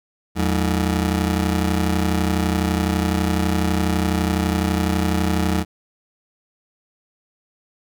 25% pulse ring-modulated tone, 131.4 Hz, C3, 8 cents sharp, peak -11 dBFS, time 0.35-5.65 s, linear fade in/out 50 ms, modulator 49.7 Hz, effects none

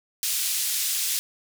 white band-pass noise, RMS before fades -26 dBFS, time 0.23-1.19 s, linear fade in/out 0 ms, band 3100 to 14000 Hz, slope 12 dB/octave, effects none

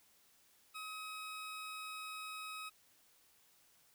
20% pulse tone, 1270 Hz, D#6, 35 cents sharp, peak -39 dBFS, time 0.74-2.7 s, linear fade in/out 20 ms, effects white hiss -69 dBFS RMS until 3.94 s

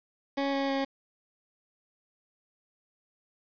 20% pulse tone with pitch steps, 277.2 / 274.8 / 272.4 Hz, C#4 / C#4 / C#4, 0 / -15 / -30 cents, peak -22 dBFS, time 0.37-0.85 s, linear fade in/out 10 ms, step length 160 ms, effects resampled to 11025 Hz + 8-bit

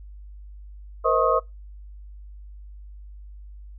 sine tone cluster, 470.7 / 520 / 637 / 1086 / 1257 Hz, A#4 / C5 / D#5 / C#6 / D#6, +17 / -11 / +41 / -36 / +17 cents, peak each -24 dBFS, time 1.04-1.4 s, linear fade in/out 20 ms, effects noise-tail reverb RT60 0.2 s tail -22 dB re dry + added 50 Hz sine -39 dBFS peak until 3.78 s

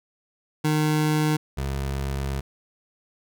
25% pulse tone pair in turn, 153.2 / 68.24 Hz, D#3 / C#2, -27 / -27 cents, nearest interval octave + major second, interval 1400 cents, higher first, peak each -16 / -22 dBFS, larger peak first, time 0.64-1.37 / 1.57-2.41 s, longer second, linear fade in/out 10 ms, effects none

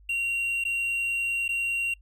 triangle tone with dropouts, 2755 Hz, F7, 24 cents flat, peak -23 dBFS, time 0.09-1.94 s, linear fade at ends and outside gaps 5 ms, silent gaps 0.64-0.65 / 1.481-1.489 s, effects noise-tail reverb RT60 0.1 s tail -25 dB re dry + added 50 Hz sine -51 dBFS peak until 2.01 s

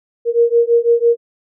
sine beating tone pair, 466.2 / 472.2 Hz, A#4 / A#4, 0 / +22 cents, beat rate 6 Hz, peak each -13 dBFS, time 0.25-1.17 s, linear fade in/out 50 ms, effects none

